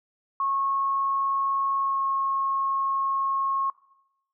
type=tone with pitch glide; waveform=sine; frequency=1094 to 1087.1 Hz; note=C#6 to C#6; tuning=-23 to -34 cents; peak=-23 dBFS; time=0.4-3.7 s; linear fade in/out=2 ms; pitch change=-11 cents; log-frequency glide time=1.8-2.03 s; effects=noise-tail reverb RT60 0.9 s tail -20 dB re dry